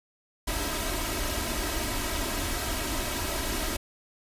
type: noise with comb filter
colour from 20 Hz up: pink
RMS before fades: -30 dBFS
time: 0.47-3.77 s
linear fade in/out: 10 ms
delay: 3.1 ms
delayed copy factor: +0.7
effects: resampled to 32000 Hz